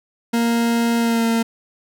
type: tone with pitch glide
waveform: 40% pulse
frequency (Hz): 233.1 to 228.7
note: A#3 to A#3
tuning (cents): 0 to -33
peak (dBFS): -15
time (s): 0.33-1.43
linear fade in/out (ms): 10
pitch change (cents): -33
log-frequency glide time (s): 0.98-1.25
effects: none